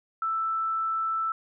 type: tone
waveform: sine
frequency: 1323 Hz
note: E6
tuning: 6 cents sharp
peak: -25 dBFS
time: 0.22-1.32 s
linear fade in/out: 2 ms
effects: none